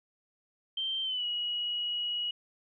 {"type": "tone with pitch glide", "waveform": "sine", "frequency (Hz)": [3136, 2909], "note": ["G7", "F#7"], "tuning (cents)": [0, -30], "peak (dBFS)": -30, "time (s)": [0.77, 2.31], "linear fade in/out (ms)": 5, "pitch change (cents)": -130, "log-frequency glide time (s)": [1.03, 1.25], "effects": []}